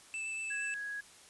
square tone with vibrato, 2637 Hz, E7, in tune, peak -37 dBFS, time 0.14-0.74 s, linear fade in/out 0 ms, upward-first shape sine, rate 8.5 Hz, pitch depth 8 cents each way
sine tone, 1661.2 Hz, G#6, in tune, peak -37 dBFS, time 0.5-1.01 s, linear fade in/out 10 ms
effects white hiss -57 dBFS RMS until 1.29 s + resampled to 24000 Hz

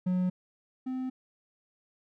triangle tone pair in turn, 182.3 / 257.8 Hz, F#3 / C4, -25 / -26 cents, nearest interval tritone, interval 599 cents, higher second, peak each -23 / -29 dBFS, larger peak first, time 0.06-0.3 / 0.86-1.1 s, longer neither, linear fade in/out 10 ms, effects none

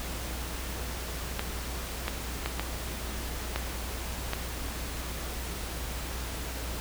clicks, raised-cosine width 0.3 ms, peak -13 dBFS, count 6, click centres 1.394 / 2.081 / 2.46 / 2.596 / 3.56 / 4.334 s, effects added 60 Hz sine -36 dBFS peak until 6.8 s + pink hiss -38 dBFS RMS until 6.8 s

